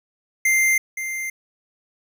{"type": "tone with echo", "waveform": "square", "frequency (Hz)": 2093, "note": "C7", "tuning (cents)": 0, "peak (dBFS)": -16, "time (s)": [0.45, 0.78], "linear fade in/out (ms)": 5, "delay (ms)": 520, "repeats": 1, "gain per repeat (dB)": -10, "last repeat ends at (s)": 1.3, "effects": []}